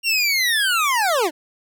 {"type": "linear sweep", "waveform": "25% pulse", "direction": "down", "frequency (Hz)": [2800, 277.2], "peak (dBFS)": -13, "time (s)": [0.03, 1.31], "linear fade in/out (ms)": 50, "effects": []}